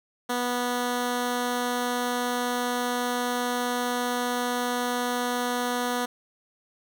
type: tone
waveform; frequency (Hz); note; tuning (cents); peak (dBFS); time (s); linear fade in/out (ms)
10% pulse; 245.1; B3; -13; -17; 0.29-6.06; 10
effects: none